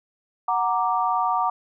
sine chord, Gb augmented, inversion none, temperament equal, 740 / 932.3 / 1174.7 Hz, Gb5 / Bb5 / D6, 0 / 0 / 0 cents, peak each -24 dBFS, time 0.48-1.5 s, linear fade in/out 5 ms, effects none

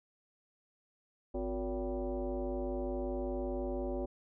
sine tone with frequency modulation, 155.7 Hz, D#3, 2 cents sharp, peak -33 dBFS, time 1.34-4.06 s, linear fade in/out 10 ms, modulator 206 Hz, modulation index 2.4, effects none

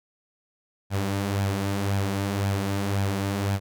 sawtooth tone with flanger, 99 Hz, G2, 18 cents sharp, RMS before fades -26 dBFS, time 0.9-3.6 s, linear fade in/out 50 ms, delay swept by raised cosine 1.2 to 6.9 ms, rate 1.9 Hz, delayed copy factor +0.5, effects none

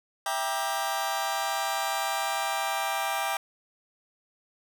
sawtooth chord, E half-diminished seventh, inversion none, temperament just, 659.3 / 791.1 / 949.3 / 1186.7 Hz, E5 / G5 / Bb5 / D6, 0 / +16 / +31 / +18 cents, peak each -31 / -26 / -31 / -30 dBFS, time 0.26-3.37 s, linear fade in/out 2 ms, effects none

